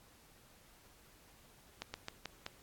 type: slowing click train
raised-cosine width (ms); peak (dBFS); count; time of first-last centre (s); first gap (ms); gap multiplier
0.2; -23; 5; 1.82-2.464; 120; 1.2
effects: pink hiss -63 dBFS RMS until 2.62 s + AAC 64 kbps